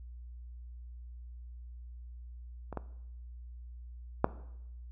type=clicks; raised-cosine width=1 ms; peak=-26 / -21 / -9 dBFS; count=3; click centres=2.727 / 2.773 / 4.244 s; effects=noise-tail reverb RT60 0.8 s tail -17 dB re dry + added 60 Hz sine -44 dBFS peak until 4.91 s